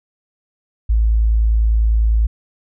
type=tone; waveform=sine; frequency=55 Hz; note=A1; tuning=in tune; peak=-11 dBFS; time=0.89-2.27 s; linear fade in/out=10 ms; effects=none